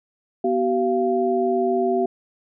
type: tone cluster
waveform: sine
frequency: 246.1 / 380.7 / 691 Hz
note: B3 / F#4 / F5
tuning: -6 / +49 / -19 cents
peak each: -25 / -20 / -23 dBFS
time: 0.44-2.06 s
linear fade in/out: 5 ms
effects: none